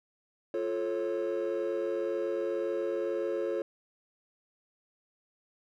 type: chord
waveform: triangle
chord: F augmented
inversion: none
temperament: just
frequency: 349.2 / 436.5 / 545.7 Hz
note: F4 / A4 / C#5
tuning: 0 / -14 / -27 cents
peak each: -31 dBFS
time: 0.54-3.62 s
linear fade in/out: 2 ms
effects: tanh soft clip ceiling -22 dBFS